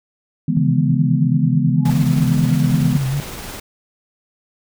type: chord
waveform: sine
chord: E major seventh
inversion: third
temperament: equal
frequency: 155.56 / 164.81 / 207.7 / 246.9 Hz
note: D#3 / E3 / G#3 / B3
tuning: 0 / 0 / 0 / 0 cents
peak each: -21 / -18 / -22 / -20 dBFS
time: 0.48-2.97 s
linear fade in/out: 5 ms
type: tone with vibrato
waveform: sine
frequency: 136.6 Hz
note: C#3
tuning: 25 cents flat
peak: -17 dBFS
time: 0.57-3.2 s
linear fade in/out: 0 ms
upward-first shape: sine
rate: 5.1 Hz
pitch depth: 78 cents each way
type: tone with exponential growth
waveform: sine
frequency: 843 Hz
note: G#5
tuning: 26 cents sharp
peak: -21 dBFS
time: 1.76-1.9 s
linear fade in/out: 2 ms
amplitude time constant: 29 ms
type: noise with tremolo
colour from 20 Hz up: pink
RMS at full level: -30 dBFS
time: 1.85-3.6 s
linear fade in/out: 5 ms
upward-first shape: sine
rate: 19 Hz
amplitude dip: 25%
effects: none